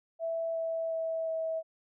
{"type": "tone with pitch steps", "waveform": "sine", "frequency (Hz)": [659.3, 655.1, 651, 646.9], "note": ["E5", "E5", "E5", "E5"], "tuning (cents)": [0, -11, -22, -33], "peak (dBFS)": -30, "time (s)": [0.19, 1.63], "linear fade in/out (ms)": 50, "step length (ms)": 360, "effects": []}